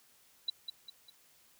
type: tone with echo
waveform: sine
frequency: 3951 Hz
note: B7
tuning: in tune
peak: -29 dBFS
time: 0.48-0.5 s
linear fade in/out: 5 ms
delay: 200 ms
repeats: 3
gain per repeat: -7 dB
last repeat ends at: 1.1 s
effects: white hiss -65 dBFS RMS until 1.59 s